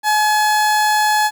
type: tone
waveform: 30% pulse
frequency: 850 Hz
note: G#5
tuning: 40 cents sharp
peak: -10 dBFS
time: 0.03-1.31 s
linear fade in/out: 50 ms
effects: 8-bit